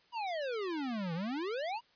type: exponential two-way sweep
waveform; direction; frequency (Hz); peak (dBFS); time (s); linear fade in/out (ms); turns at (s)
square; down then up; 987.8 to 159.4 to 987.8; -35; 0.12-1.81; 50; 1.14
effects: white hiss -67 dBFS RMS until 1.95 s + resampled to 11025 Hz